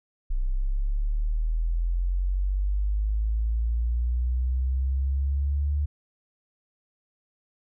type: linear sweep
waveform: sine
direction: up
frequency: 30.81 to 73.42 Hz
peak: -22 dBFS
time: 0.3-5.86 s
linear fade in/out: 10 ms
effects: none